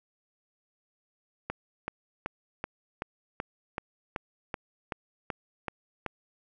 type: click train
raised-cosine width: 0.5 ms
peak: -17 dBFS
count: 13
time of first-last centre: 1.5-6.063 s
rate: 2.63 Hz
effects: none